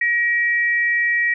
sine tone pair together, 1900 / 2322 Hz, A#6 / D7, +33 / -20 cents, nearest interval minor third, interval 347 cents, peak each -16 / -25 dBFS, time 0.01-1.34 s, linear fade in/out 5 ms, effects none

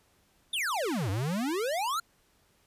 square exponential two-way sweep, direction down then up, 3729 to 91.7 to 1419 Hz, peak -29 dBFS, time 0.53-2 s, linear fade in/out 5 ms, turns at 1.1 s, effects pink hiss -67 dBFS RMS until 2.66 s + resampled to 32000 Hz

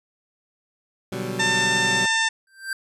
20% pulse chord, G major seventh, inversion first, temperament equal, 123.47 / 146.83 / 185 / 196 Hz, B2 / D3 / F#3 / G3, 0 / 0 / 0 / 0 cents, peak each -27 / -33 / -27 / -27 dBFS, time 1.12-2.06 s, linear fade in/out 5 ms
harmonic tone, 897 Hz, A5, 33 cents sharp, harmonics 1 / 2 / 3 / 4 / 5 / 6 / 7 / 8 / 9, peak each -27 / -21 / -29 / -27 / -37 / -32 / -33 / -37 / -33 dBFS, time 1.39-2.29 s, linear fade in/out 10 ms
square tone with exponential growth, 1569 Hz, G6, 1 cent sharp, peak -23 dBFS, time 2.47-2.73 s, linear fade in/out 2 ms, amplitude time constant 55 ms
effects resampled to 32000 Hz

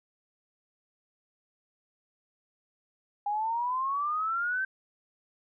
sine exponential sweep, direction up, 810 to 1566 Hz, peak -27 dBFS, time 3.26-4.65 s, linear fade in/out 5 ms, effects none

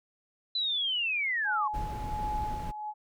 sine linear sweep, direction down, 4036 to 1046.5 Hz, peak -27 dBFS, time 0.55-1.68 s, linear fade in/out 5 ms
sine tone with tremolo, 847 Hz, G#5, 34 cents sharp, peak -30 dBFS, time 1.44-2.94 s, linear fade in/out 50 ms, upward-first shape sine, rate 1.4 Hz, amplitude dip 60%
brown noise, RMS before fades -36 dBFS, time 1.73-2.72 s, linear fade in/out 20 ms
effects none

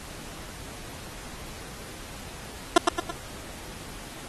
15% pulse tone with echo, 345.1 Hz, F4, 21 cents flat, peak -5 dBFS, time 2.76-2.78 s, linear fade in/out 5 ms, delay 110 ms, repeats 3, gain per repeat -6 dB, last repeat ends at 3.11 s, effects pink hiss -42 dBFS RMS until 4.28 s + AAC 32 kbps

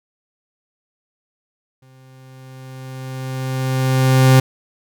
40% pulse tone with exponential growth, 130.81 Hz, C3, in tune, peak -6 dBFS, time 1.82-4.4 s, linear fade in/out 5 ms, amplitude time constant 560 ms, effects none

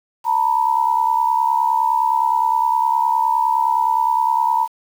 sine tone pair together, 899.3 / 969 Hz, A5 / B5, +38 / -33 cents, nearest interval minor second, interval 129 cents, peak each -17 dBFS, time 0.24-4.68 s, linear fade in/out 50 ms, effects 7-bit

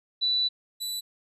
sine / sawtooth tone pair in turn, 3966 / 3966 Hz, B7 / B7, +7 / +7 cents, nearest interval unison, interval 0 cents, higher neither, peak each -22 / -27 dBFS, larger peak first, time 0.21-0.49 / 0.8-1.01 s, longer first, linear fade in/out 20 ms, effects resampled to 32000 Hz

